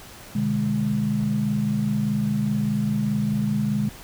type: chord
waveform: sine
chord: G# diminished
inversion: first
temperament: just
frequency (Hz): 124.59 / 149.51 / 207.7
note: B2 / D3 / G#3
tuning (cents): +16 / +31 / 0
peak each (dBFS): -28 / -27 / -22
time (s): 0.35-3.89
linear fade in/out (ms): 5
effects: pink hiss -43 dBFS RMS until 4.03 s